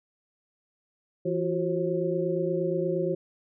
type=tone cluster; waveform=sine; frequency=167.7 / 346.3 / 374.8 / 537 Hz; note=E3 / F4 / F#4 / C5; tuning=+30 / -15 / +22 / +45 cents; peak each=-31 / -31 / -29 / -30 dBFS; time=1.25-3.15 s; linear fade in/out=10 ms; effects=none